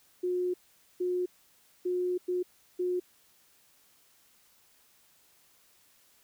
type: tone bursts at uneven times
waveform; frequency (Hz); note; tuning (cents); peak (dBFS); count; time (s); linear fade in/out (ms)
sine; 360.5; F#4; -45; -27; 5; 0.23-0.54 / 1-1.26 / 1.85-2.18 / 2.28-2.43 / 2.79-3; 10
effects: white hiss -64 dBFS RMS until 6.23 s